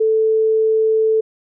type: tone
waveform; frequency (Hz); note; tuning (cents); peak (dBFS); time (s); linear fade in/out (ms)
sine; 440; A4; 0; -12; 0-1.21; 10
effects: none